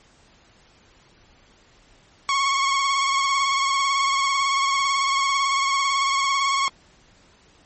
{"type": "tone with vibrato", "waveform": "sawtooth", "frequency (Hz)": 1100, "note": "C#6", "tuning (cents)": -14, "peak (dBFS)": -15, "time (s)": [2.29, 6.68], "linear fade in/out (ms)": 0, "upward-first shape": "triangle", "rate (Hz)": 18, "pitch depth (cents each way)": 45, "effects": ["pink hiss -55 dBFS RMS until 7.65 s", "MP3 32 kbps"]}